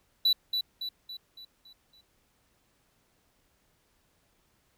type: tone with echo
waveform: triangle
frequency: 3957 Hz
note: B7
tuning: 3 cents sharp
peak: -19 dBFS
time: 0.25-0.33 s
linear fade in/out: 5 ms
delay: 280 ms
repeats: 6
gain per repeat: -6 dB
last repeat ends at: 2.01 s
effects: pink hiss -70 dBFS RMS until 4.77 s